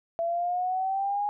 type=exponential sweep; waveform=sine; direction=up; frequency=668 to 830.6 Hz; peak=-25 dBFS; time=0.19-1.29 s; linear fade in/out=0 ms; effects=none